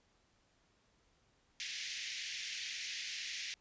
pink band-pass noise, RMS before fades -43 dBFS, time 1.6-3.54 s, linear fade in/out 0 ms, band 1900 to 6600 Hz, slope 48 dB/octave, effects pink hiss -73 dBFS RMS until 3.6 s + resampled to 16000 Hz

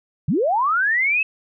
sine linear sweep, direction up, 117.5 to 2637 Hz, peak -16 dBFS, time 0.28-1.23 s, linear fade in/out 5 ms, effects none

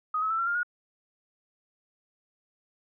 sine tone with pitch steps, 1252 / 1287.9 / 1324.9 / 1363 / 1402.1 / 1442.3 Hz, D#6 / E6 / E6 / F6 / F6 / F#6, +10 / -41 / +8 / -43 / +6 / -45 cents, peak -25 dBFS, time 0.14-0.632 s, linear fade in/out 5 ms, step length 82 ms, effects none

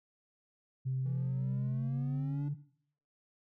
sine tone with pitch glide, 130.81 to 144.31 Hz, C3 to D3, 0 to -30 cents, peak -30 dBFS, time 0.85-2.55 s, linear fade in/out 20 ms, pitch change +170 cents, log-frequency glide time 1.72-2.25 s
triangle exponential sweep, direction up, 162.1 to 293.7 Hz, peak -37 dBFS, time 1.05-2.49 s, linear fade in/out 10 ms
effects noise-tail reverb RT60 0.6 s tail -17 dB re dry + tanh soft clip ceiling -26 dBFS

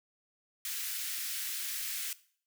white high-pass noise, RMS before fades -37 dBFS, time 0.65-2.13 s, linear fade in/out 2 ms, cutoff 1600 Hz, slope 24 dB/octave, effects noise-tail reverb RT60 0.5 s tail -18 dB re dry

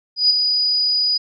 sine tone with ADSR envelope, 4933 Hz, D#8, 16 cents flat, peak -9 dBFS, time 0.16-1.18 s, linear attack 140 ms, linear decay 12 ms, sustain -6 dB, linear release 13 ms, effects none

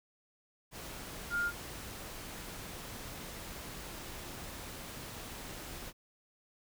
sine tone in noise, 1410 Hz, F6, 16 cents sharp, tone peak -30 dBFS, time 1.3-1.52 s, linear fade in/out 50 ms, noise pink, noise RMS -45 dBFS, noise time 0.71-5.93 s, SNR +12 dB, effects none

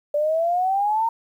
sine exponential sweep, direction up, 581 to 925 Hz, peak -18 dBFS, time 0.14-1.09 s, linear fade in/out 5 ms, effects 9-bit

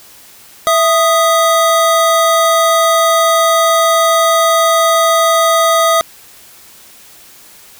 square tone pair together, 660.4 / 1244.5 Hz, E5 / D#6, +3 / 0 cents, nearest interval major seventh, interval 1097 cents, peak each -12 dBFS, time 0.67-6.01 s, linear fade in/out 0 ms, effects white hiss -40 dBFS RMS until 7.79 s

